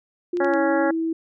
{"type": "tone with pitch glide", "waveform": "sine", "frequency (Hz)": [351.6, 326.2], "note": ["F4", "E4"], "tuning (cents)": [12, -18], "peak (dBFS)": -21, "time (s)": [0.33, 1.13], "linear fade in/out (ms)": 5, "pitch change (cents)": -130, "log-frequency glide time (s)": [0.46, 0.57]}
{"type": "clicks", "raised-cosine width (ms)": 0.2, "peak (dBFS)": -22, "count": 3, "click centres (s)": [0.371, 0.446, 0.537]}
{"type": "harmonic tone", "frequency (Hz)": 277.2, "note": "C#4", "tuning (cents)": 0, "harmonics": [1, 2, 3, 4, 5, 6, 7], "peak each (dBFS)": [-28, -22, -26, -34, -30, -29, -36], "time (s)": [0.4, 0.91], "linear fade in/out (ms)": 5}
{"effects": []}